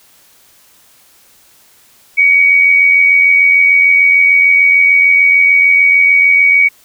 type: tone with amplitude modulation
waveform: sine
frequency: 2255 Hz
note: C#7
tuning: 29 cents sharp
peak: -3 dBFS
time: 2.17-6.69 s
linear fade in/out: 20 ms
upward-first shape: sine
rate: 86.7 Hz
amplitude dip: 45%
effects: white hiss -47 dBFS RMS until 6.84 s